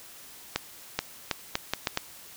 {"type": "accelerating click train", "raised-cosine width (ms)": 0.2, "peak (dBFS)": -8, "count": 7, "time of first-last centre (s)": [0.56, 1.974], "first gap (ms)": 430, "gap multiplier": 0.75, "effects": ["white hiss -48 dBFS RMS until 2.36 s"]}